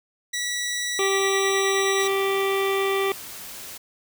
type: tone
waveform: 15% pulse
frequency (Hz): 1943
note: B6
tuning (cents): -29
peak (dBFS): -19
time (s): 0.33-2.08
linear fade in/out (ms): 10
type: harmonic tone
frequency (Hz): 390.5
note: G4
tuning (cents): -7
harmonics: 1 / 2 / 3 / 5 / 6 / 7 / 8 / 9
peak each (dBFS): -22 / -32 / -29 / -32 / -32 / -40 / -39 / -36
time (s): 0.99-3.12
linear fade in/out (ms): 2
type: noise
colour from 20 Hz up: white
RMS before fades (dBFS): -38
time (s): 1.99-3.78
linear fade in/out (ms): 10
effects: none